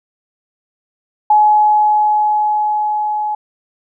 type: tone with level ramp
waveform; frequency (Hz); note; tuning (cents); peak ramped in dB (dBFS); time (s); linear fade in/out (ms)
sine; 846; G#5; +32; -6 to -16; 1.3-3.35; 5
effects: none